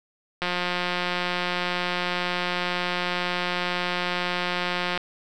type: click train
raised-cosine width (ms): 0.3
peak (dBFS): -10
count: 812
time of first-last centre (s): 0.42-4.976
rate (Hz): 178
effects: none